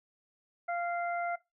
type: harmonic tone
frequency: 694 Hz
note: F5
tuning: 11 cents flat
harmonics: 1 / 2 / 3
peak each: -32 / -38 / -42 dBFS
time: 0.68-1.36 s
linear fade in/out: 10 ms
effects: noise-tail reverb RT60 0.2 s tail -19 dB re dry